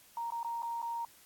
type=tone with dropouts; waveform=sine; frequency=932.3 Hz; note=A#5; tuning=in tune; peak=-34 dBFS; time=0.17-1.05 s; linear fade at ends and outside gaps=2 ms; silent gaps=0.304-0.321 / 0.431-0.446 / 0.622-0.63 / 0.818-0.826 s; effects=white hiss -60 dBFS RMS until 1.25 s + AAC 64 kbps